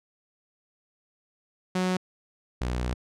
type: tone pair in turn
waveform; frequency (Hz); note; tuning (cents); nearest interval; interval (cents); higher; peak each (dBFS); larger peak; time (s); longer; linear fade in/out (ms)
sawtooth; 184 / 61.4; F#3 / B1; -9 / -9; octave + perfect fifth; 1900; first; -20 / -23; first; 1.75-1.97 / 2.61-2.94; second; 5
effects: low-pass 8000 Hz 12 dB/octave